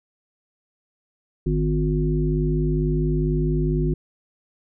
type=harmonic tone with a mistuned harmonic; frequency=51.1 Hz; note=G#1; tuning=27 cents flat; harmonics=1 / 3 / 5 / 7; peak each=-23 / -22 / -28 / -26 dBFS; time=1.46-3.94 s; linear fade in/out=5 ms; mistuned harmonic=5; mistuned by=+15 cents; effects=none